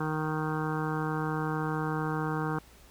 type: harmonic tone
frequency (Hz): 155.56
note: D#3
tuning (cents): 0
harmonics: 1 / 2 / 3 / 5 / 6 / 7 / 8 / 9 / 10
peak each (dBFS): -32 / -35 / -37 / -39 / -40 / -40 / -41 / -42 / -42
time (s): 0-2.59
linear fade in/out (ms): 5
effects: added 60 Hz sine -57 dBFS peak until 2.9 s + pink hiss -57 dBFS RMS until 2.9 s